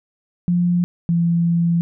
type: tone pair in turn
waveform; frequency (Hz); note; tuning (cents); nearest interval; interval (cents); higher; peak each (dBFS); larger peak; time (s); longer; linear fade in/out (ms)
sine; 175.6 / 169.72; F3 / F3; +10 / -49; minor second; 59; first; -14; neither; 0.48-0.84 / 1.09-1.81; second; 0
effects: none